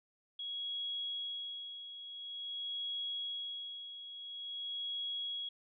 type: tone with tremolo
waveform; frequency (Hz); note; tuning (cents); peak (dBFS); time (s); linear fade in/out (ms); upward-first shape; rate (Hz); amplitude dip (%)
sine; 3322; G#7; 0; -36; 0.39-5.49; 5; sine; 0.48; 65
effects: none